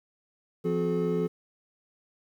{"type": "tone cluster", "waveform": "triangle", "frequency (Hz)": [172, 257.9, 362.8, 428.6], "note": ["F3", "C4", "F#4", "A4"], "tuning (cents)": [-26, -25, -34, -45], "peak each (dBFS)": [-27, -33, -31, -26], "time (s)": [0.64, 1.28], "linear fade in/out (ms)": 20, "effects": ["10-bit"]}